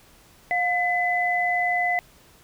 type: tone pair together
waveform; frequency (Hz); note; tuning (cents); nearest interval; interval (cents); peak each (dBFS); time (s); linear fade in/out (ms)
sine; 711 / 2011; F5 / B6; +31 / +31; octave + tritone; 1800; -23; 0.51-1.99; 0
effects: pink hiss -54 dBFS RMS until 2.43 s